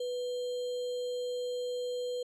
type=tone with sample-and-hold; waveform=sine; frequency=493.9 Hz; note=B4; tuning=in tune; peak=-32 dBFS; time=0-2.23 s; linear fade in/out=5 ms; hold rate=3675 Hz; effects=low-pass 7000 Hz 12 dB/octave